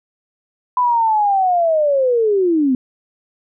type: linear sweep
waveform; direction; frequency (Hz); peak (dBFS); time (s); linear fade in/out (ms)
sine; down; 1006 to 246.9; -12; 0.77-2.75; 2
effects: none